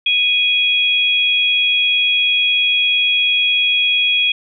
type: tone pair together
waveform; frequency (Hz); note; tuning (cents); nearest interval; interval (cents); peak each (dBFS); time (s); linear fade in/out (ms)
sine; 2483 / 3314; D#7 / G#7; -4 / -4; perfect fourth; 500; -15; 0.06-4.32; 5
effects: none